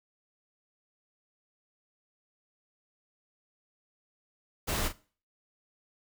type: noise with echo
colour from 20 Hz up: pink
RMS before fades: -31 dBFS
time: 4.67-4.89 s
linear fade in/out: 20 ms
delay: 40 ms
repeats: 1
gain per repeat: -10 dB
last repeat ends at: 4.93 s
effects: noise-tail reverb RT60 0.4 s tail -19 dB re dry